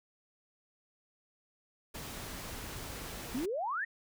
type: noise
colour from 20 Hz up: pink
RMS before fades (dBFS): -43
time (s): 1.94-3.46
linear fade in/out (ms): 10
type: exponential sweep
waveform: sine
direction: up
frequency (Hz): 230 to 1920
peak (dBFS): -32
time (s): 3.34-3.85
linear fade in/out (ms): 10
effects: none